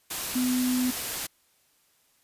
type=tone in noise; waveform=sine; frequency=251.8 Hz; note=B3; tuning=34 cents sharp; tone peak=-23 dBFS; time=0.35-0.91 s; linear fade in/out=10 ms; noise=white; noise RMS=-32 dBFS; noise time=0.1-1.27 s; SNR=+6 dB; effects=white hiss -66 dBFS RMS until 2.23 s + resampled to 32000 Hz

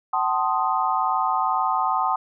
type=chord; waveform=sine; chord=F# diminished seventh; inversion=none; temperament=equal with one note detuned; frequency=757.7 / 880 / 1046.5 / 1244.5 Hz; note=F#5 / A5 / C6 / Eb6; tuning=+41 / 0 / 0 / 0 cents; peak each=-25 dBFS; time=0.13-2.16 s; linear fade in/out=5 ms; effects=none

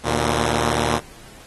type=tone pair together; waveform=5% pulse; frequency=75.84 / 117.6 Hz; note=D#2 / A#2; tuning=-44 / +16 cents; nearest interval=minor sixth; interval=760 cents; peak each=-10 dBFS; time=0.03-1.01 s; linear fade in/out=50 ms; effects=pink hiss -45 dBFS RMS until 1.46 s + AAC 32 kbps

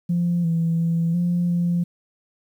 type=tone with pitch steps; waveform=sine; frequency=173.3 / 165.7 / 166.8 / 174.8 / 173.4 Hz; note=F3 / E3 / E3 / F3 / F3; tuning=-13 / +9 / +21 / +2 / -12 cents; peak=-17 dBFS; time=0.09-1.84 s; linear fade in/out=10 ms; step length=350 ms; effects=tanh soft clip ceiling -14 dBFS + 9-bit

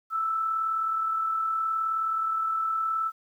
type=tone with amplitude modulation; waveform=sine; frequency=1318.5 Hz; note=E6; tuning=in tune; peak=-23 dBFS; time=0.1-3.12 s; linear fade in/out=50 ms; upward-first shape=sine; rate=39.2 Hz; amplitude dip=35%; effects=10-bit

